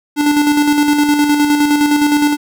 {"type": "tone with tremolo", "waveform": "square", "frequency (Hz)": 293.7, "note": "D4", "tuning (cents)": 0, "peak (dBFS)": -9, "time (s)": [0.16, 2.37], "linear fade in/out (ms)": 50, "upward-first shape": "square", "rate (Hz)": 9.7, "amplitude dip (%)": 40, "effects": []}